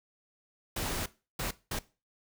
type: noise bursts at uneven times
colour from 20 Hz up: pink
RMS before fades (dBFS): -34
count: 3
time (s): 0.76-1.06 / 1.39-1.51 / 1.71-1.79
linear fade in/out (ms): 5
effects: noise-tail reverb RT60 0.3 s tail -18 dB re dry